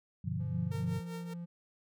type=chord; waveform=sine; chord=G dominant seventh; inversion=none; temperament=equal; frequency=98 / 123.47 / 146.83 / 174.61 Hz; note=G2 / B2 / D3 / F3; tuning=0 / 0 / 0 / 0 cents; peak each=-38 dBFS; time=0.24-1 s; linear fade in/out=10 ms
type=tone with pitch glide; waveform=triangle; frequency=170.9 to 171.99 Hz; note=F3 to F3; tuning=-37 to -26 cents; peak=-37 dBFS; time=0.39-1.46 s; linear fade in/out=20 ms; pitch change=+11 cents; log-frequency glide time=0.83-1.13 s
type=tone with tremolo; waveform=sawtooth; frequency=457.4 Hz; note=A#4; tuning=33 cents flat; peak=-38 dBFS; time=0.71-1.34 s; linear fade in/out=10 ms; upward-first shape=triangle; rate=5.1 Hz; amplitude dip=85%
effects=none